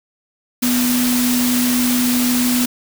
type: tone in noise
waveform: sine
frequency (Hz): 246.9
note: B3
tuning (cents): 0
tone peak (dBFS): -15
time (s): 0.62-2.66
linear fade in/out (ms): 10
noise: white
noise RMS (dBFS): -21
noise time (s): 0.62-2.66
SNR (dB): +3
effects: none